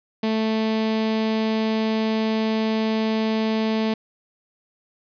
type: tone with notch filter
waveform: sawtooth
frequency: 220 Hz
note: A3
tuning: in tune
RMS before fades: -22 dBFS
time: 0.23-3.94 s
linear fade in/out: 5 ms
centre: 1400 Hz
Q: 1.9
effects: resampled to 11025 Hz + 9-bit